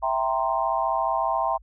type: chord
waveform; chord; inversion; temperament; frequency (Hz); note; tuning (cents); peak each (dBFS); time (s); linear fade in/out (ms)
sine; C dominant seventh; first; equal; 659.3 / 784 / 932.3 / 1046.5; E5 / G5 / Bb5 / C6; 0 / 0 / 0 / 0; -27; 0.02-1.58; 20
effects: added 50 Hz sine -48 dBFS peak until 1.62 s